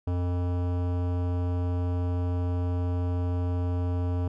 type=tone with hard clipping; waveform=sine; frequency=88.7 Hz; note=F2; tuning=27 cents sharp; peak=-27 dBFS; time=0.07-4.28 s; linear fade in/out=5 ms; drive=17 dB; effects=none